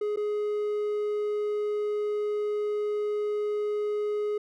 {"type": "tone with dropouts", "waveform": "triangle", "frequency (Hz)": 418.3, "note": "G#4", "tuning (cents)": 12, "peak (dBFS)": -24, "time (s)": [0.01, 4.38], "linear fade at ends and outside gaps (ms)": 5, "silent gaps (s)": [0.161, 0.171], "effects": []}